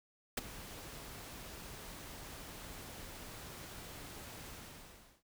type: noise with ADSR envelope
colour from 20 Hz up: pink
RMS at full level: -32 dBFS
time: 0.37-5.23 s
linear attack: 6 ms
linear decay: 19 ms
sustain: -17 dB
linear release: 750 ms
effects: none